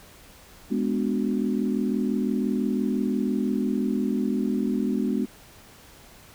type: chord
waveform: sine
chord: G# half-diminished seventh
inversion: none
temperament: equal with one note detuned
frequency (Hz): 207.7 / 247.9 / 293.7 / 370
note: G#3 / B3 / D4 / F#4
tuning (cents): 0 / +7 / 0 / 0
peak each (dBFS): -26 / -26 / -30 / -32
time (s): 0.7-5.26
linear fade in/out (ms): 20
effects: pink hiss -50 dBFS RMS until 6.34 s